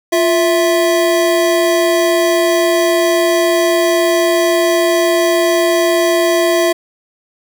square tone pair together, 349.1 / 659 Hz, F4 / E5, -1 / -1 cents, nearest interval major seventh, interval 1100 cents, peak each -14 dBFS, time 0.12-6.73 s, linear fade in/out 10 ms, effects none

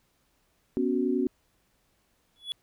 sine chord, B suspended second, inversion none, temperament equal, 246.9 / 277.2 / 370 Hz, B3 / C#4 / F#4, 0 / 0 / 0 cents, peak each -28 dBFS, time 0.77-1.27 s, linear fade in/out 0 ms
triangle tone with exponential growth, 3397 Hz, G#7, 38 cents sharp, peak -25 dBFS, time 2.36-2.52 s, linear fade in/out 0 ms, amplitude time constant 33 ms
effects pink hiss -70 dBFS RMS until 2.62 s

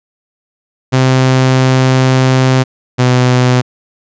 sawtooth tone pair in turn, 130.2 / 125.76 Hz, C3 / B2, -8 / +32 cents, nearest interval minor second, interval 60 cents, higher first, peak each -3 dBFS, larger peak neither, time 0.92-2.64 / 2.98-3.62 s, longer first, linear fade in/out 20 ms, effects resampled to 16000 Hz

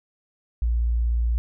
sine tone, 58.27 Hz, A#1, in tune, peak -19 dBFS, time 0.62-1.38 s, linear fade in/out 0 ms, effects none

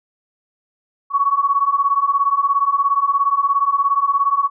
sine beating tone pair, 1108.7 / 1125.7 Hz, C#6 / C#6, 0 / +26 cents, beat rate 17 Hz, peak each -18 / -16 dBFS, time 1.1-4.5 s, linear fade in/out 50 ms, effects none

